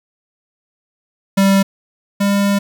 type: tone pair in turn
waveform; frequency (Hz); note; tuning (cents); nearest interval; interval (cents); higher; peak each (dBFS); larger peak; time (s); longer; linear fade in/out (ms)
square; 195.5 / 200.4; G3 / G3; -4 / +38; unison; 42; second; -10 / -13; first; 1.37-1.63 / 2.2-2.59; second; 10
effects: 8-bit